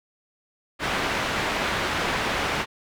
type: low-pass noise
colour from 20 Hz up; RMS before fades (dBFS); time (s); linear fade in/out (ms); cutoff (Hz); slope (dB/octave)
white; -26; 0.79-2.66; 50; 2200; 12
effects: none